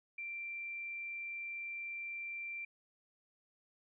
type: tone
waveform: sine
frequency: 2357 Hz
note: D7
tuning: 6 cents sharp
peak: -40 dBFS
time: 0.18-2.65 s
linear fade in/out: 5 ms
effects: none